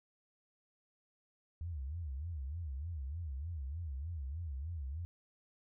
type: tone with vibrato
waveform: sine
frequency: 75.5 Hz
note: D2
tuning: 48 cents sharp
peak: -38 dBFS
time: 1.61-5.05 s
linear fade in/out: 0 ms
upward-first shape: sine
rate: 3.3 Hz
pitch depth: 250 cents each way
effects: none